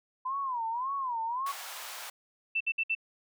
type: tone with vibrato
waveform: sine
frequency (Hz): 1000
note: B5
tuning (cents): +21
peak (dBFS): -30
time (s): 0.25-1.52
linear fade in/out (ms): 10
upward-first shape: sine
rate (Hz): 1.8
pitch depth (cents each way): 190
type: high-pass noise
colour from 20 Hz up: pink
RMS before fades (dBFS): -42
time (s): 1.46-2.1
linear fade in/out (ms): 5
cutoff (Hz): 730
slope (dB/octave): 24
type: tone bursts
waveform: sine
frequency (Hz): 2668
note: E7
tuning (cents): +20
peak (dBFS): -26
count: 4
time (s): 2.55-2.951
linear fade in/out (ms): 10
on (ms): 56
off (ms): 59
effects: none